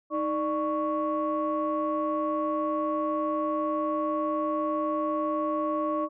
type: tone cluster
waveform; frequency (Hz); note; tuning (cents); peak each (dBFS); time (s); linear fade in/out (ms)
sine; 312.1 / 594 / 1112; D#4 / D5 / C#6; +5 / +20 / +5; -29; 0.1-6.09; 50
effects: tanh soft clip ceiling -18 dBFS